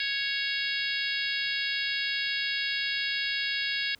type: harmonic tone with a mistuned harmonic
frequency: 554.4 Hz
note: C#5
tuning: in tune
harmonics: 3 / 4 / 5 / 6 / 7 / 8 / 9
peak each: -33 / -34 / -35 / -36 / -36 / -37 / -38 dBFS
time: 0-3.95 s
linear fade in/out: 2 ms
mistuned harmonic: 7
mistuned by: -24 cents
effects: pink hiss -61 dBFS RMS until 3.99 s